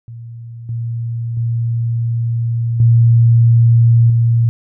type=tone with level steps; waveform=sine; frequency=116.54 Hz; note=A#2; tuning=in tune; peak=-28 / -18 / -14 / -6 / -9 dBFS; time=0.08-4.49 s; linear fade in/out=0 ms; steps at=0.69 / 1.37 / 2.8 / 4.1 s; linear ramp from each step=2 ms; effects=none